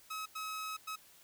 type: tone bursts at uneven times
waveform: sawtooth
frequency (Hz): 1280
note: D#6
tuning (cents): +49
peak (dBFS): -35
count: 3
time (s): 0.1-0.26 / 0.35-0.77 / 0.87-0.96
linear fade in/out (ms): 10
effects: white hiss -61 dBFS RMS until 1.23 s